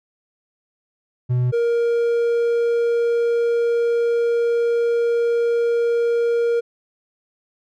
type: tone pair in turn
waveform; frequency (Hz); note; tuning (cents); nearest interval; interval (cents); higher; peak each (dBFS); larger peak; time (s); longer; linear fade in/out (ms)
triangle; 124.3 / 469.3; B2 / A#4; +12 / +12; octave + major seventh; 2300; second; -14; neither; 1.29-1.52 / 1.52-6.61; second; 20
effects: none